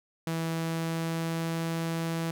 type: tone with pitch glide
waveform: sawtooth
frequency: 163.8 to 164.94 Hz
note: E3 to E3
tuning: -11 to +1 cents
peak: -25 dBFS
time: 0.27-2.31 s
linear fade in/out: 2 ms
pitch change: +12 cents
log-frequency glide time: 0.49-1.66 s
effects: none